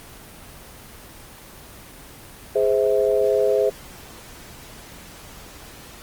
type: chord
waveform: sine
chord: Ab augmented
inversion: none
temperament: just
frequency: 415.3 / 519.1 / 648.9 Hz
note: Ab4 / C5 / E5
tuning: 0 / -14 / -27 cents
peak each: -19 / -20 / -23 dBFS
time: 2.55-3.7 s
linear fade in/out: 10 ms
effects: pink hiss -42 dBFS RMS until 6.02 s + Opus 24 kbps